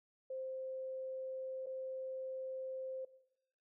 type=tone with dropouts; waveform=sine; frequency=523.3 Hz; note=C5; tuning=in tune; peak=-40 dBFS; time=0.3-3.05 s; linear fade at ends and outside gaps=5 ms; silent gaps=1.661-1.667 s; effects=noise-tail reverb RT60 0.8 s tail -17 dB re dry